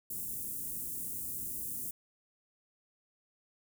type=band-stop noise; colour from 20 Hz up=white; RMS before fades=-39 dBFS; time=0.1-1.91 s; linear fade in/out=5 ms; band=330 to 8600 Hz; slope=24 dB/octave; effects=none